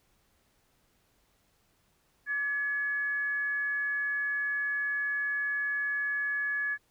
sine tone with frequency modulation, 1700 Hz, G#6, 40 cents sharp, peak -28 dBFS, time 2.26-6.78 s, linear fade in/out 50 ms, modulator 535 Hz, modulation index 0.21, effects pink hiss -70 dBFS RMS until 6.9 s

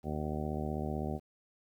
harmonic tone, 75.8 Hz, D#2, 45 cents flat, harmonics 1 / 2 / 3 / 4 / 5 / 6 / 7 / 8 / 9 / 10, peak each -39 / -39 / -39 / -45 / -42 / -47 / -48 / -45 / -50 / -44 dBFS, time 0.03-1.2 s, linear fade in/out 50 ms, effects 11-bit

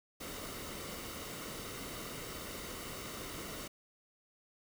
pink noise with comb filter, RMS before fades -44 dBFS, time 0.2-3.68 s, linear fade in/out 10 ms, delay 1.2 ms, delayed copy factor -0.5, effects none

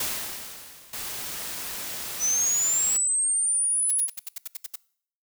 white noise with exponential decay, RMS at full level -27 dBFS, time 0-1.52 s, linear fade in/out 5 ms, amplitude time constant 330 ms
white noise, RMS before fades -34 dBFS, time 0.93-2.97 s, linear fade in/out 5 ms
sine linear sweep, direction up, 5920 to 10570 Hz, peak -21 dBFS, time 2.19-4.09 s, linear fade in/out 50 ms
blue noise bursts, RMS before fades -33 dBFS, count 10, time 3.89-4.758 s, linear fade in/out 5 ms, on 22 ms, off 72 ms
effects noise-tail reverb RT60 0.6 s tail -22 dB re dry

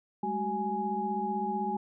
sine tone cluster, 198.3 / 214.1 / 378.8 / 833 Hz, G3 / A3 / F#4 / G#5, +20 / -47 / +41 / +5 cents, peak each -37 / -36 / -37 / -31 dBFS, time 0.23-1.77 s, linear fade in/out 5 ms, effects none

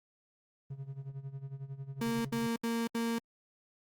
triangle tone with tremolo, 136.6 Hz, C#3, 25 cents flat, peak -35 dBFS, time 0.7-2.47 s, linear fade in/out 5 ms, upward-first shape sine, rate 11 Hz, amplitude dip 80%
35% pulse tone bursts, 231 Hz, A#3, 16 cents flat, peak -29 dBFS, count 4, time 2.01-3.186 s, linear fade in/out 5 ms, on 240 ms, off 72 ms
effects Opus 32 kbps

